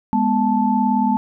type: tone cluster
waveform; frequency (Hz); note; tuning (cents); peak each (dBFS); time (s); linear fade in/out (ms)
sine; 207.9 / 246 / 876; G#3 / B3 / A5; +2 / -7 / -8; -19; 0.13-1.17; 0
effects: none